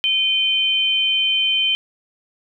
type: tone pair together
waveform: sine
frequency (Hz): 2453 / 3091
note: D#7 / G7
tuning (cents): -25 / -25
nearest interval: major third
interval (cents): 400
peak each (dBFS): -23 / -16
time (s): 0.04-1.75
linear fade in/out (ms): 0
effects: none